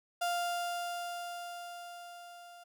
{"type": "tone with level ramp", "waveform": "35% pulse", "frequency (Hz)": 698.5, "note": "F5", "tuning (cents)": 0, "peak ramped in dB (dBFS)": [-28, -49], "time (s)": [0.21, 2.64], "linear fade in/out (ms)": 10, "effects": []}